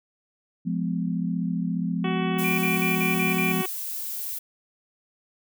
sine chord, F diminished, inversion none, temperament just, 174.61 / 209.5 / 251.4 Hz, F3 / Ab3 / Cb4, 0 / +15 / +31 cents, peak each -26 / -30 / -30 dBFS, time 0.65-3.63 s, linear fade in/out 20 ms
harmonic tone, 374.7 Hz, F#4, 22 cents sharp, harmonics 1 / 2 / 3 / 4 / 5 / 6 / 7 / 8 / 9, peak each -30 / -34 / -35 / -42 / -40 / -39 / -38 / -41 / -43 dBFS, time 2.04-3.66 s, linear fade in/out 5 ms
violet noise, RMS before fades -32 dBFS, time 2.38-4.39 s, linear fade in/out 10 ms
sine tone bursts, 2383 Hz, D7, 25 cents sharp, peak -25 dBFS, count 6, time 2.44-3.52 s, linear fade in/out 5 ms, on 140 ms, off 48 ms
effects none

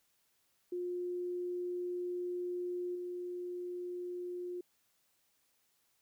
sine tone with level steps, 356 Hz, F4, 33 cents sharp, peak -35 / -38 dBFS, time 0.72-4.61 s, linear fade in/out 5 ms, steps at 2.95 s, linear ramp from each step 5 ms, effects white hiss -75 dBFS RMS until 6.01 s

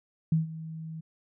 sine tone with ADSR envelope, 160.4 Hz, E3, 47 cents flat, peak -19 dBFS, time 0.32-1.01 s, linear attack 3 ms, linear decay 140 ms, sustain -17 dB, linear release 12 ms, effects none

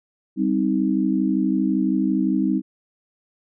sine chord, C minor, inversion second, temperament just, 196.22 / 261.6 / 314 Hz, G3 / C4 / Eb4, +2 / 0 / +16 cents, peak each -22 dBFS, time 0.36-2.62 s, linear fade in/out 50 ms, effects none

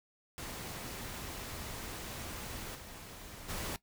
pink noise with level steps, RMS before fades -43 / -49 / -39 dBFS, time 0.38-3.76 s, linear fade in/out 0 ms, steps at 2.74 / 3.48 s, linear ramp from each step 20 ms, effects noise-tail reverb RT60 0.1 s tail -17 dB re dry

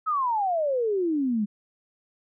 sine exponential sweep, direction down, 1308 to 200 Hz, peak -22 dBFS, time 0.06-1.46 s, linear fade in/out 20 ms, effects none

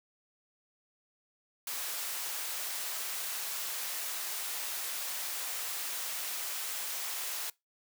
white high-pass noise, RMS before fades -37 dBFS, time 1.67-7.5 s, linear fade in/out 2 ms, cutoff 600 Hz, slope 12 dB/octave, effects noise-tail reverb RT60 0.2 s tail -23 dB re dry

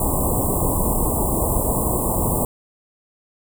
pink band-stop noise, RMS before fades -20 dBFS, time 0-2.45 s, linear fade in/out 2 ms, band 1100 to 7700 Hz, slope 96 dB/octave, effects none

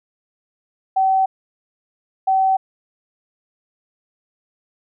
sine tone bursts at uneven times, 765 Hz, G5, 42 cents flat, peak -13 dBFS, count 2, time 0.96-1.26 / 2.27-2.57 s, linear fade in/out 10 ms, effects none

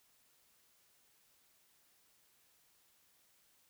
silence, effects white hiss -71 dBFS RMS until 3.69 s

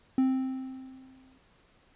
triangle tone with exponential decay, 261.9 Hz, C4, 2 cents sharp, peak -18 dBFS, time 0.18-1.38 s, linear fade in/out 2 ms, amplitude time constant 260 ms, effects pink hiss -63 dBFS RMS until 1.95 s + resampled to 8000 Hz

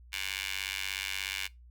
15% pulse tone with high-pass filter, 96.7 Hz, G2, 23 cents flat, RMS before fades -36 dBFS, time 0.12-1.48 s, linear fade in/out 20 ms, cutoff 2400 Hz, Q 2.3, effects noise-tail reverb RT60 0.2 s tail -21 dB re dry + added 60 Hz sine -51 dBFS peak until 1.7 s

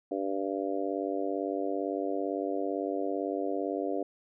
harmonic tone, 97.8 Hz, G2, 4 cents flat, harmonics 3 / 4 / 5 / 6 / 7, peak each -34 / -35 / -36 / -37 / -37 dBFS, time 0.11-4.03 s, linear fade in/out 5 ms, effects none

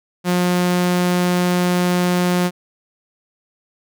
sawtooth tone, 178.5 Hz, F3, 38 cents sharp, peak -11 dBFS, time 0.24-2.51 s, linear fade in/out 50 ms, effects none

